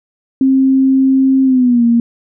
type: tone with pitch glide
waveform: sine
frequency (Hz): 266 to 234.3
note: C4 to A#3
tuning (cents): +29 to +9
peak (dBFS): -7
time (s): 0.41-2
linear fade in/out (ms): 2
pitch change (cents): -220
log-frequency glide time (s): 1.44-1.84
effects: none